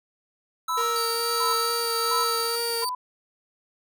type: tone with tremolo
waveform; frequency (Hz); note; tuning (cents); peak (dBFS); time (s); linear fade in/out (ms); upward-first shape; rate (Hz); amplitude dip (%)
square; 1312; E6; -9; -24; 0.68-2.56; 5; triangle; 1.5; 70
type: tone bursts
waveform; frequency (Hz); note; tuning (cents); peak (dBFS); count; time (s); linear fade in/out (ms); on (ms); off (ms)
sine; 1000; B5; +21; -27; 4; 0.69-2.95; 5; 130; 580
type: tone with vibrato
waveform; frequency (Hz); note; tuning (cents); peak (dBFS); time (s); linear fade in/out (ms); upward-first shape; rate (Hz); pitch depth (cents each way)
sawtooth; 465.6; A#4; -2; -24; 0.77-2.85; 10; sine; 2.3; 13
type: tone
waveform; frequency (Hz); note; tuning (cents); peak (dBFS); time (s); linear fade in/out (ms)
sawtooth; 4610; D8; -33; -25; 0.96-2.89; 0
effects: none